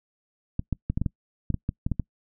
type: clicks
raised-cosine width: 5 ms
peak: -13 dBFS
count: 12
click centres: 0.594 / 0.727 / 0.9 / 0.975 / 1.016 / 1.062 / 1.503 / 1.543 / 1.691 / 1.865 / 1.917 / 1.997 s
effects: noise-tail reverb RT60 0.1 s tail -25 dB re dry